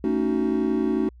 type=chord; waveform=triangle; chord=D# half-diminished seventh; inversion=second; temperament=just; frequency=224 / 280 / 311.1 / 373.4 Hz; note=A3 / C#4 / D#4 / F#4; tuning=+31 / +18 / 0 / +16 cents; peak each=-24 dBFS; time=0.04-1.09 s; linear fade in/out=2 ms; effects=added 60 Hz sine -45 dBFS peak until 1.2 s